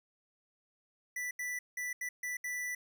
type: tone bursts at uneven times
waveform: square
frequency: 1975.5 Hz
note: B6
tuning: in tune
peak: -36 dBFS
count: 6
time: 1.16-1.31 / 1.39-1.59 / 1.77-1.93 / 2.01-2.09 / 2.23-2.37 / 2.44-2.75 s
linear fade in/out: 5 ms
effects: none